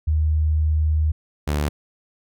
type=tone pair in turn; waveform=sine / sawtooth; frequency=77.4 / 73.8 Hz; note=D#2 / D2; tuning=-9 / +9 cents; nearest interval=minor second; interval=82 cents; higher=first; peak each=-16 dBFS; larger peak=neither; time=0.07-1.12 / 1.47-1.69 s; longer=first; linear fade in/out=10 ms; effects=none